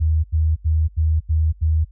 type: tone bursts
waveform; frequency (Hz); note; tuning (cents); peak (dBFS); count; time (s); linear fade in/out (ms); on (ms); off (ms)
sine; 79; D#2; +27; -14; 6; 0-1.85; 20; 240; 82
effects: added 50 Hz sine -42 dBFS peak until 1.91 s